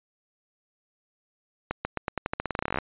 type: accelerating click train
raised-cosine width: 0.5 ms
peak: -12 dBFS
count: 21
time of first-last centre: 1.71-2.786 s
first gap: 140 ms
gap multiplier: 0.88
effects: resampled to 8000 Hz